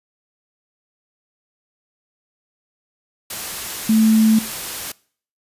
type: tone in noise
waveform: sine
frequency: 220 Hz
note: A3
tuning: in tune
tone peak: -11 dBFS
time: 3.89-4.39 s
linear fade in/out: 5 ms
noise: white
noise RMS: -28 dBFS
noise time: 3.3-4.92 s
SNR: +14 dB
effects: noise-tail reverb RT60 0.5 s tail -23 dB re dry + resampled to 32000 Hz